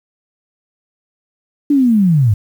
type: linear sweep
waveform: sine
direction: down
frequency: 296.4 to 96 Hz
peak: -8 dBFS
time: 1.7-2.34 s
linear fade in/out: 5 ms
effects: 7-bit